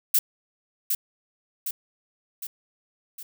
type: noise with echo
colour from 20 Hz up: violet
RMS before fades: -19 dBFS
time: 0.14-0.19 s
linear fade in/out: 5 ms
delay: 760 ms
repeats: 4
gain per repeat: -5 dB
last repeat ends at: 3.23 s
effects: none